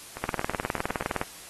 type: two click trains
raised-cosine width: 0.5 ms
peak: -12 / -20 dBFS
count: 20 / 8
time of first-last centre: 0.24-1.214 / 0.17-1.025 s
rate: 19.5 / 8.19 Hz
effects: white hiss -45 dBFS RMS until 1.49 s + AAC 32 kbps